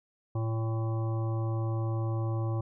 harmonic tone, 112.5 Hz, A2, 39 cents sharp, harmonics 1 / 3 / 5 / 7 / 9 / 10, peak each -28 / -38 / -42 / -45 / -47 / -48 dBFS, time 0.35-2.61 s, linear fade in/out 5 ms, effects none

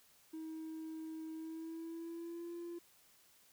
triangle tone with pitch glide, 318.5 to 343.3 Hz, D#4 to F4, +41 to -30 cents, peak -40 dBFS, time 0.33-2.79 s, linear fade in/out 10 ms, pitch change +129 cents, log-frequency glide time 1.33-2.53 s, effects tanh soft clip ceiling -38 dBFS + white hiss -67 dBFS RMS until 3.52 s

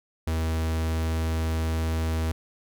45% pulse tone, 80.5 Hz, E2, 41 cents flat, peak -24 dBFS, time 0.27-2.32 s, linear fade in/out 5 ms, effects none

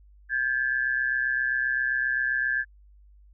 sine tone pair together, 1589.4 / 1717 Hz, G6 / A6, +23 / -43 cents, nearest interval minor second, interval 134 cents, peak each -26 dBFS, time 0.29-2.65 s, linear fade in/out 50 ms, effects added 50 Hz sine -51 dBFS peak until 3.33 s

